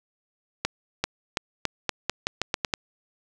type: accelerating click train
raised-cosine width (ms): 0.2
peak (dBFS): -6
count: 11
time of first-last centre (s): 0.65-2.738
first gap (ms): 390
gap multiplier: 0.85
effects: none